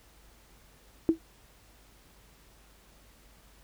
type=tone with exponential decay; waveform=sine; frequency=326.2 Hz; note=E4; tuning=18 cents flat; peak=-15 dBFS; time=1.09-1.19 s; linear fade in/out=0 ms; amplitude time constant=20 ms; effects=added 50 Hz sine -60 dBFS peak until 3.63 s + pink hiss -60 dBFS RMS until 3.63 s